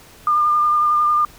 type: tone with vibrato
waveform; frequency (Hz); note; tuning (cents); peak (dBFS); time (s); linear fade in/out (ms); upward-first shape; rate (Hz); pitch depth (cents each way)
sine; 1205; D6; +44; -13; 0.27-1.25; 2; sine; 11; 16
effects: pink hiss -45 dBFS RMS until 1.38 s